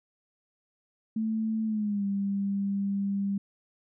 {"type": "tone with pitch glide", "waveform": "sine", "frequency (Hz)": [220.4, 198.64], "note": ["A3", "G3"], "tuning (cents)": [3, 23], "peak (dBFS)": -26, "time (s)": [1.16, 3.38], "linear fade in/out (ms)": 5, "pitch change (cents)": -180, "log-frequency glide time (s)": [1.65, 2.05], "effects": []}